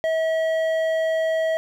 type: tone with hard clipping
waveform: sine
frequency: 644 Hz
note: E5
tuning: 41 cents flat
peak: -21 dBFS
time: 0.04-1.57 s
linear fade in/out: 0 ms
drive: 8 dB
effects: none